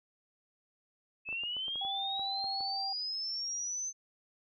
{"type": "linear sweep", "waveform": "sine", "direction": "up", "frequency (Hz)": [2571, 6220], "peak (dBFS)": -34, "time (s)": [1.25, 3.93], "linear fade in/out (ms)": 50}
{"type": "clicks", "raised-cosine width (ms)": 1, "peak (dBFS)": -36, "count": 10, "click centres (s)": [1.289, 1.327, 1.436, 1.567, 1.682, 1.757, 1.85, 2.195, 2.443, 2.607]}
{"type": "tone", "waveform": "sine", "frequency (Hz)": 784, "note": "G5", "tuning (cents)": 0, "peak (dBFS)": -37, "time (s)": [1.81, 2.93], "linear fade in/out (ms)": 5}
{"effects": []}